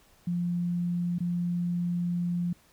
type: tone with dropouts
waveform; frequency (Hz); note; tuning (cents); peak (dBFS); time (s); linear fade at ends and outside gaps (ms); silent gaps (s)
sine; 174.61; F3; 0; -26; 0.27-2.53; 5; 1.185-1.204
effects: pink hiss -61 dBFS RMS until 2.72 s